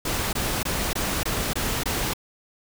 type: noise bursts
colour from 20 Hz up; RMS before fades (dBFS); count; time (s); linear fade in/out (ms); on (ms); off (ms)
pink; -26; 7; 0.05-2.136; 5; 280; 21
effects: none